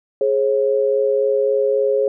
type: tone pair together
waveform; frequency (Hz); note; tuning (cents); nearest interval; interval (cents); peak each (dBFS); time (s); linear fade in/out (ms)
sine; 418.1 / 541.7; G#4 / C#5; +12 / -40; major third; 448; -17; 0.21-2.08; 2
effects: none